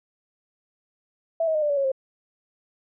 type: tone with pitch steps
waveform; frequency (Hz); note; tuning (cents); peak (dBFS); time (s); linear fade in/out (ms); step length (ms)
sine; 659.3 / 636.1 / 613.7 / 592.1 / 571.3 / 551.2 / 531.8; E5 / D#5 / D#5 / D5 / D5 / C#5 / C5; 0 / +38 / -24 / +14 / -48 / -10 / +28; -20; 1.4-1.918; 5; 74
effects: none